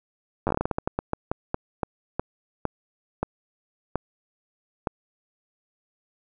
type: slowing click train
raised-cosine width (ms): 1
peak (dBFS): -10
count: 22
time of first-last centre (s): 0.47-4.872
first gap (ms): 9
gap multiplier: 1.26
effects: none